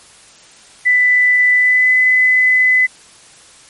sine tone with pitch glide, 1990 to 2013 Hz, B6 to B6, +13 to +33 cents, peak -8 dBFS, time 0.85-2.87 s, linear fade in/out 20 ms, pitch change +20 cents, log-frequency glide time 1.54-1.94 s, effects white hiss -43 dBFS RMS until 3.69 s + MP3 48 kbps

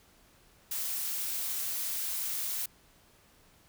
blue noise, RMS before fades -34 dBFS, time 0.71-2.66 s, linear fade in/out 5 ms, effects pink hiss -62 dBFS RMS until 3.68 s

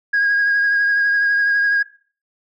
sine tone with vibrato, 1639 Hz, G#6, 23 cents flat, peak -12 dBFS, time 0.13-1.83 s, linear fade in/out 10 ms, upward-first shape triangle, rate 12 Hz, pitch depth 25 cents each way, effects noise-tail reverb RT60 0.4 s tail -18 dB re dry + tanh soft clip ceiling -11 dBFS

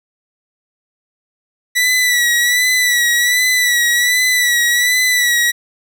sawtooth tone with vibrato, 1958 Hz, B6, 15 cents flat, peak -8 dBFS, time 1.75-5.52 s, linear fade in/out 20 ms, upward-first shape sine, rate 1.3 Hz, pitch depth 46 cents each way, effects none

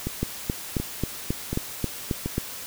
two click trains, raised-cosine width 3 ms, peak -11 / -14 dBFS, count 9 / 4, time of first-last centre 0.23-2.381 / 0.07-2.26 s, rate 3.72 / 1.37 Hz, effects white hiss -37 dBFS RMS until 2.66 s

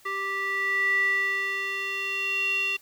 square tone with band-pass filter sweep, 392 Hz, G4, in tune, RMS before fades -27 dBFS, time 0.05-2.77 s, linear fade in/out 10 ms, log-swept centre 1600 to 2900 Hz, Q 8.4, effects white hiss -56 dBFS RMS until 2.81 s

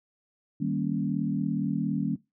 sine chord, Eb dominant seventh, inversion none, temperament equal, 155.56 / 196 / 233.1 / 277.2 Hz, Eb3 / G3 / Bb3 / Db4, 0 / 0 / 0 / 0 cents, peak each -31 dBFS, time 0.6-2.16 s, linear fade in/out 10 ms, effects noise-tail reverb RT60 0.2 s tail -17 dB re dry

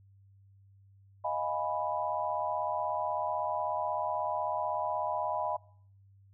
sine chord, F half-diminished seventh, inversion third, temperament equal, 622.3 / 698.5 / 830.6 / 987.8 Hz, Eb5 / F5 / Ab5 / Cb6, 0 / 0 / 0 / 0 cents, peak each -35 / -37 / -36 / -34 dBFS, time 1.24-5.57 s, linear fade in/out 10 ms, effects noise-tail reverb RT60 0.6 s tail -23 dB re dry + added 98 Hz sine -57 dBFS peak until 6.33 s

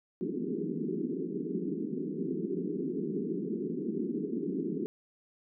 white band-pass noise, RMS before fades -34 dBFS, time 0.21-4.86 s, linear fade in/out 0 ms, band 160 to 420 Hz, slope 96 dB/octave, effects none

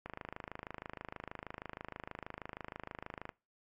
click train, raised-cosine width 0.5 ms, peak -27 dBFS, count 86, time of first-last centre 0.06-3.292 s, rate 26.3 Hz, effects noise-tail reverb RT60 0.3 s tail -23 dB re dry + AAC 48 kbps

